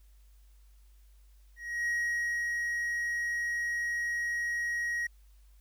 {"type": "tone with ADSR envelope", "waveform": "triangle", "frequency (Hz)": 1894, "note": "A#6", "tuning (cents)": 27, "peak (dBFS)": -26, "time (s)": [1.56, 5.07], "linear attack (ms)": 310, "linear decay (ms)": 590, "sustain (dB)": -2, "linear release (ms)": 6, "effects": ["added 50 Hz sine -55 dBFS peak until 5.6 s", "white hiss -71 dBFS RMS until 5.6 s"]}